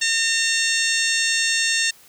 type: harmonic tone with a mistuned harmonic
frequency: 910 Hz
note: A#5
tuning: 42 cents flat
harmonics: 2 / 3 / 4 / 5 / 6 / 7 / 8 / 9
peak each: -23 / -25 / -26 / -27 / -28 / -28 / -29 / -30 dBFS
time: 0.01-1.91 s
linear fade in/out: 10 ms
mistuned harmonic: 5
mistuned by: -69 cents
effects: white hiss -50 dBFS RMS until 2.08 s